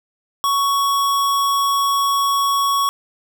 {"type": "tone", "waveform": "square", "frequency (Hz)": 1115, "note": "C#6", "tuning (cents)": 10, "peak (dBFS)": -16, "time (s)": [0.44, 2.89], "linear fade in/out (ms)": 0, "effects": []}